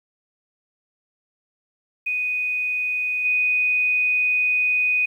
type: tone with level steps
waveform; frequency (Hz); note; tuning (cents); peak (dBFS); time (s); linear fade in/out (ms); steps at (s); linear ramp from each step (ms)
sine; 2489; D#7; 0; -21 / -17; 2.06-5.06; 10; 3.24; 20
effects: 9-bit